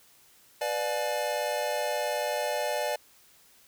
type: chord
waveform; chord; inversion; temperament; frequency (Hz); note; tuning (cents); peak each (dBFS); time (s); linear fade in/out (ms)
square; B diminished seventh; none; just; 493.9 / 592.7 / 711.2 / 853.4; B4 / D5 / F5 / Ab5; 0 / +16 / +31 / +47; -36 / -31 / -37 / -35; 0.61-2.96; 5
effects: white hiss -59 dBFS RMS until 3.67 s